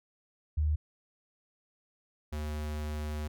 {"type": "tone pair in turn", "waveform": ["sine", "square"], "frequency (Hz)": [76, 75.52], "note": ["D#2", "D2"], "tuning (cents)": [-40, 49], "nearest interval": "unison", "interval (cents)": 11, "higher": "first", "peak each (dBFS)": [-25, -34], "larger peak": "first", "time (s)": [[0.57, 0.76], [2.32, 3.28]], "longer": "second", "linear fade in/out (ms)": 10, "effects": []}